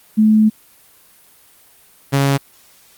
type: tone pair in turn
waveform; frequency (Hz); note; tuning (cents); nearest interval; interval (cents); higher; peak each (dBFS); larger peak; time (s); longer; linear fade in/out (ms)
sine / sawtooth; 216.2 / 138.63; A3 / C#3; -30 / 0; minor sixth; 770; first; -8; neither; 0.17-0.5 / 2.12-2.38; first; 20
effects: white hiss -49 dBFS RMS until 2.97 s + Opus 32 kbps